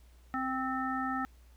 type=harmonic tone with a mistuned harmonic; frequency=261.6 Hz; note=C4; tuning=in tune; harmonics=1 / 3 / 5 / 7; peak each=-35 / -37 / -35 / -40 dBFS; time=0.34-1.25 s; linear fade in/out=0 ms; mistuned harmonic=7; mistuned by=-15 cents; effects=added 60 Hz sine -55 dBFS peak until 1.56 s + pink hiss -67 dBFS RMS until 1.56 s